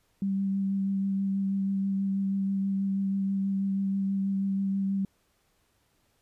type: tone with vibrato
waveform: sine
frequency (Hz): 195.2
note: G3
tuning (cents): -7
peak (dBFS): -25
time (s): 0.22-5.05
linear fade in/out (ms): 2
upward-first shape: sine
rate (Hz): 6.2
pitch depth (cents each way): 13
effects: pink hiss -70 dBFS RMS until 6.21 s + resampled to 32000 Hz